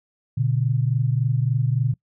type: tone pair together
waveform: sine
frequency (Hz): 120 / 143.5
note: B2 / D3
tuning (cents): -49 / -40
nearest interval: minor third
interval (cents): 309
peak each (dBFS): -20 / -22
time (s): 0.37-1.94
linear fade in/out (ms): 10
effects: noise-tail reverb RT60 0.1 s tail -23 dB re dry